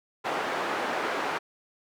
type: band-pass noise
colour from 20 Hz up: white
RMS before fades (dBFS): -30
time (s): 0.24-1.39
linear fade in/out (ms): 20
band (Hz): 320 to 1300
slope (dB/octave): 12
effects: none